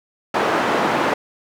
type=band-pass noise; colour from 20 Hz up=white; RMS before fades=-19 dBFS; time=0.34-1.14 s; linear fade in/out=5 ms; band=230 to 1100 Hz; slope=12 dB/octave; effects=none